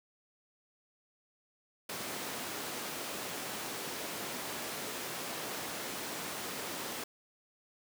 pink high-pass noise, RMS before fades -40 dBFS, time 1.89-7.04 s, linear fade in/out 5 ms, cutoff 250 Hz, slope 12 dB/octave, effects none

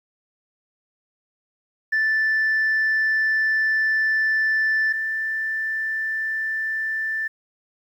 sine tone pair in turn, 1760 / 1769 Hz, A6 / A6, 0 / +9 cents, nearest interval unison, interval 9 cents, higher second, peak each -16 / -22 dBFS, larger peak first, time 1.92-4.93 / 4.93-7.28 s, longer first, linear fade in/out 10 ms, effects tanh soft clip ceiling -15 dBFS + 9-bit

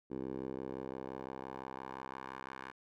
10% pulse tone with band-pass filter sweep, 65.8 Hz, C2, 10 cents sharp, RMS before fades -44 dBFS, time 0.1-2.72 s, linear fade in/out 20 ms, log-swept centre 350 to 1400 Hz, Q 1.6, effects none

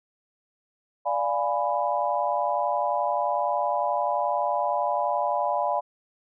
sine chord, D diminished seventh, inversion none, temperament equal with one note detuned, 587.3 / 698.5 / 830.6 / 991.8 Hz, D5 / F5 / Ab5 / Cb6, 0 / 0 / 0 / +7 cents, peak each -28 dBFS, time 1.05-5.81 s, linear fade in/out 20 ms, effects none

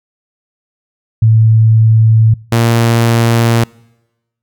sine / sawtooth tone pair in turn, 111.2 / 116.22 Hz, A2 / A#2, +19 / -5 cents, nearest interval minor second, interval 76 cents, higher second, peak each -4 dBFS, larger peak neither, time 1.22-2.34 / 2.52-3.64 s, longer neither, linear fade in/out 5 ms, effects noise-tail reverb RT60 1.0 s tail -26 dB re dry

